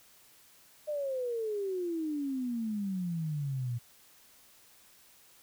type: exponential sweep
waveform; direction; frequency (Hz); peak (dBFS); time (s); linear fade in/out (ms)
sine; down; 611 to 116.54; -31; 0.87-3.79; 20
effects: white hiss -60 dBFS RMS until 5.42 s